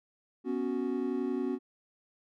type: chord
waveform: triangle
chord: B suspended second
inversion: none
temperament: just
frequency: 246.9 / 277.8 / 370.4 Hz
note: B3 / C#4 / F#4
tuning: 0 / +4 / +2 cents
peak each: -32 dBFS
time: 0.44-1.59 s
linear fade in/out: 50 ms
effects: none